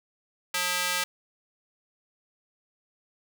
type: tone with high-pass filter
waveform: square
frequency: 180 Hz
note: F#3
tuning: 47 cents flat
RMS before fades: -28 dBFS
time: 0.54-1.04 s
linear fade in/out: 5 ms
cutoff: 1600 Hz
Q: 0.71
effects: none